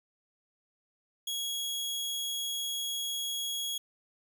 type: tone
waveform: sawtooth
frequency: 3322 Hz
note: G#7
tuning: in tune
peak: -29 dBFS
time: 1.27-3.78 s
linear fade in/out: 5 ms
effects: none